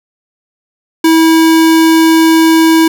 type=tone; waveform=square; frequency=324 Hz; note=E4; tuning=30 cents flat; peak=-5 dBFS; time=1.04-2.88 s; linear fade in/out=5 ms; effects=none